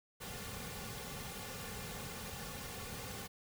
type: noise with comb filter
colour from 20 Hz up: pink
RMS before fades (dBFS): -45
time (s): 0.2-3.28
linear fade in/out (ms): 20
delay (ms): 3.1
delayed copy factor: -0.75
effects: none